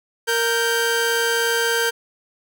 sawtooth tone pair together, 464.7 / 1568 Hz, A#4 / G6, -5 / 0 cents, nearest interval octave + major sixth, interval 2105 cents, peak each -17 dBFS, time 0.27-1.91 s, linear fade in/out 20 ms, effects none

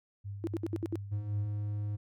sine tone with tremolo, 100 Hz, G2, 35 cents sharp, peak -36 dBFS, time 0.24-1.47 s, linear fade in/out 20 ms, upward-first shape triangle, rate 4.4 Hz, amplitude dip 50%
sine tone bursts, 330.7 Hz, E4, 6 cents sharp, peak -30 dBFS, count 6, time 0.44-0.956 s, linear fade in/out 0 ms, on 31 ms, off 66 ms
triangle tone, 103.83 Hz, G#2, in tune, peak -30 dBFS, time 1.11-1.97 s, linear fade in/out 20 ms
effects none

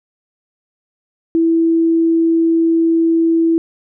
sine tone, 329.6 Hz, E4, in tune, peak -10 dBFS, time 1.35-3.58 s, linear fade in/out 0 ms, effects none

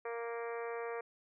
harmonic tone, 233.1 Hz, A#3, in tune, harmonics 2 / 3 / 4 / 5 / 6 / 7 / 8 / 9 / 10, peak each -39 / -47 / -49 / -48 / -53 / -53 / -52 / -56 / -54 dBFS, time 0.05-1.01 s, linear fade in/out 5 ms, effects none

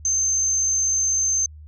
sine tone, 6272 Hz, G8, in tune, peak -18 dBFS, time 0.05-1.46 s, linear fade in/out 2 ms, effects added 76 Hz sine -39 dBFS peak until 1.67 s

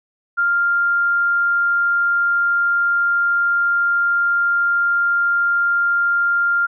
sine tone, 1396.9 Hz, F6, in tune, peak -14 dBFS, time 0.37-6.67 s, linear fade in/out 20 ms, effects none

